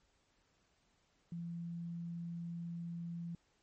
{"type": "tone", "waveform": "sine", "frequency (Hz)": 170, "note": "F3", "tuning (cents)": -46, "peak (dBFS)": -40, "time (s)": [1.32, 3.35], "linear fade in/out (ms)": 2, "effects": ["pink hiss -75 dBFS RMS until 3.62 s", "MP3 32 kbps"]}